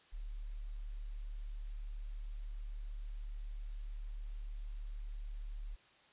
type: tone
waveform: sine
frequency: 36.58 Hz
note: D1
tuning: 6 cents flat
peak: -40 dBFS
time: 0.12-5.76 s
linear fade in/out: 20 ms
effects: white hiss -65 dBFS RMS until 6.12 s + resampled to 8000 Hz